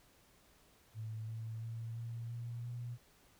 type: tone with pitch steps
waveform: sine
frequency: 110.2 / 112.19 / 114.22 / 116.28 / 118.38 / 120.52 Hz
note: A2 / A2 / A#2 / A#2 / A#2 / B2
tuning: +3 / +34 / -35 / -4 / +27 / -42 cents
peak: -40 dBFS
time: 0.94-2.98 s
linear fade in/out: 50 ms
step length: 340 ms
effects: pink hiss -67 dBFS RMS until 3.39 s